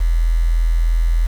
sine tone with quantisation, 41.54 Hz, E1, 14 cents sharp, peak -12 dBFS, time 0-1.27 s, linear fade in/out 10 ms, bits 6, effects none

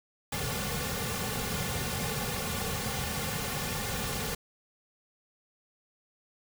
pink noise with comb filter, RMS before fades -33 dBFS, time 0.32-4.35 s, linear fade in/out 5 ms, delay 3.1 ms, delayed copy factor -1, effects none

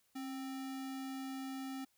sine tone with sample-and-hold, 267.9 Hz, C4, 41 cents sharp, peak -40 dBFS, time 0.15-1.85 s, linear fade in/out 10 ms, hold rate 1050 Hz, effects white hiss -75 dBFS RMS until 1.97 s

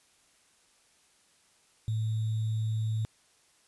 sine tone with sample-and-hold, 110 Hz, A2, in tune, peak -27 dBFS, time 1.88-3.05 s, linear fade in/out 0 ms, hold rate 3675 Hz, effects white hiss -65 dBFS RMS until 3.67 s + resampled to 24000 Hz

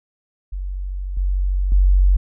sine tone with level steps, 46.77 Hz, F#1, 19 cents sharp, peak -23 / -16 / -10 dBFS, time 0.52-2.17 s, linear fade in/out 10 ms, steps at 1.17 / 1.72 s, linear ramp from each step 2 ms, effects none

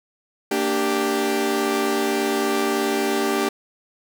sawtooth chord, G minor, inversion first, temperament equal with one note detuned, 230.4 / 293.7 / 392 Hz, Bb3 / D4 / G4, -20 / 0 / 0 cents, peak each -23 / -21 / -18 dBFS, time 0.51-3.49 s, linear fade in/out 5 ms, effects none

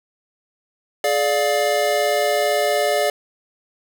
square chord, D diminished, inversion second, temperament just, 422.9 / 587.3 / 704.8 Hz, Ab4 / D5 / F5, +31 / 0 / +16 cents, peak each -24 / -20 / -23 dBFS, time 1.04-3.1 s, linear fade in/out 2 ms, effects none

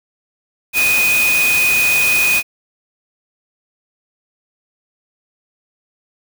sine tone in noise, 2487 Hz, D#7, 1 cent flat, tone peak -12 dBFS, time 0.73-2.43 s, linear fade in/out 50 ms, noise white, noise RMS -20 dBFS, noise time 0.73-2.43 s, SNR +5 dB, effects none

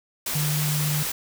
sine tone in noise, 150.2 Hz, D3, 39 cents sharp, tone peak -23 dBFS, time 0.35-1.03 s, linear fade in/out 5 ms, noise white, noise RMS -28 dBFS, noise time 0.26-1.12 s, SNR +2 dB, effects none

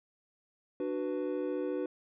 triangle chord, B minor, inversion first, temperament just, 296.3 / 370.4 / 493.9 Hz, D4 / F#4 / B4, +15 / +2 / 0 cents, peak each -34 dBFS, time 0.8-1.86 s, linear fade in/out 2 ms, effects resampled to 8000 Hz

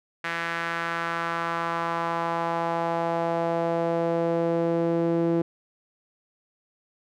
sawtooth tone with band-pass filter sweep, 167.9 Hz, E3, 32 cents sharp, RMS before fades -26 dBFS, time 0.24-5.42 s, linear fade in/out 5 ms, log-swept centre 1800 to 370 Hz, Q 2.1, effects none

